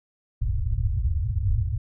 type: low-pass noise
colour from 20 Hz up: white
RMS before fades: -24 dBFS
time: 0.41-1.78 s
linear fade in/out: 10 ms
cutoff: 120 Hz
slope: 96 dB/octave
effects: none